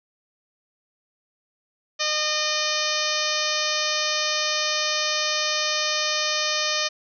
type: harmonic tone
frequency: 610 Hz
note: D#5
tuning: 34 cents flat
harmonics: 1 / 2 / 3 / 4 / 5 / 6 / 7 / 8 / 9 / 10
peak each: -31 / -31 / -31 / -31 / -31 / -31 / -31 / -31 / -31 / -31 dBFS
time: 1.99-6.89 s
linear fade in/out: 20 ms
effects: none